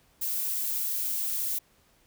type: noise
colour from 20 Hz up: violet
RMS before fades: -30 dBFS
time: 0.21-1.59 s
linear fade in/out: 10 ms
effects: pink hiss -64 dBFS RMS until 2.06 s